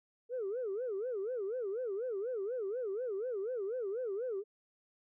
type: tone with vibrato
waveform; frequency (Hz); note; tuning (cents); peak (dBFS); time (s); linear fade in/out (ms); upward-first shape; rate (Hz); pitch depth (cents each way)
sine; 444.5; A4; +18; -33; 0.29-4.44; 50; sine; 4.1; 260
effects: tanh soft clip ceiling -31 dBFS